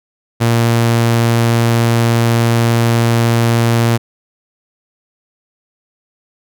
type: tone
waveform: sawtooth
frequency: 116.54 Hz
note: A#2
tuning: in tune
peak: -6 dBFS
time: 0.4-3.98 s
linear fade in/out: 20 ms
effects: none